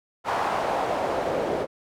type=noise with band-pass filter sweep; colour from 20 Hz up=pink; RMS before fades=-26 dBFS; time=0.24-1.67 s; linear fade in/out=50 ms; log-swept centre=940 to 470 Hz; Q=2.1; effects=none